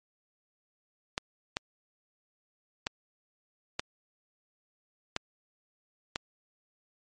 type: clicks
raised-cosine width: 0.2 ms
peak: -12 dBFS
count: 6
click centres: 1.179 / 1.569 / 2.869 / 3.795 / 5.164 / 6.159 s
effects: MP3 48 kbps